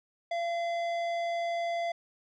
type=tone with tanh clipping; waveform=sine; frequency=683 Hz; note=F5; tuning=39 cents flat; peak=-31 dBFS; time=0.31-1.92 s; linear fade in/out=5 ms; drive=13 dB; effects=none